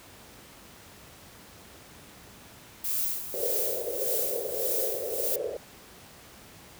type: noise with tremolo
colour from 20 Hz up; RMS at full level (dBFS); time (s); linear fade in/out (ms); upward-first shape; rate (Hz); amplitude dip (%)
violet; -28; 2.84-5.36; 5; sine; 1.7; 70
type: band-pass noise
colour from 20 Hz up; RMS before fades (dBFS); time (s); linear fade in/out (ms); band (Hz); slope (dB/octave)
white; -34; 3.34-5.57; 2; 420 to 550; 48
effects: pink hiss -50 dBFS RMS until 6.79 s + high-pass 60 Hz 12 dB/octave